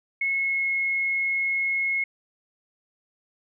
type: tone with pitch glide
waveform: sine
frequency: 2183 to 2170 Hz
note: C#7 to C#7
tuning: -27 to -37 cents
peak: -22 dBFS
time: 0.21-2.04 s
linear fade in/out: 5 ms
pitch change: -10 cents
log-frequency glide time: 0.32-0.7 s
effects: none